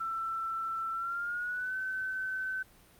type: tone with pitch glide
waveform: sine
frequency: 1336 to 1525.8 Hz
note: E6 to G6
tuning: +23 to -47 cents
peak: -32 dBFS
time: 0-2.63 s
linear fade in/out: 10 ms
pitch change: +230 cents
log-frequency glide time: 0.92-1.76 s
effects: pink hiss -60 dBFS RMS until 2.99 s + Opus 48 kbps